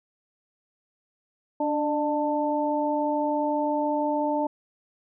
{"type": "tone cluster", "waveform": "sine", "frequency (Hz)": [293.9, 601, 887], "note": ["D4", "D5", "A5"], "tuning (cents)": [1, 40, 14], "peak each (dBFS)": -27, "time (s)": [1.6, 4.47], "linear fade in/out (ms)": 5, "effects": []}